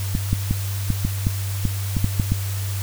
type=clicks; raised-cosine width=5 ms; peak=-7 dBFS; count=11; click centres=0.151 / 0.33 / 0.51 / 0.903 / 1.05 / 1.269 / 1.653 / 1.968 / 2.044 / 2.198 / 2.32 s; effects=added 98 Hz sine -23 dBFS peak until 2.82 s + white hiss -34 dBFS RMS until 2.82 s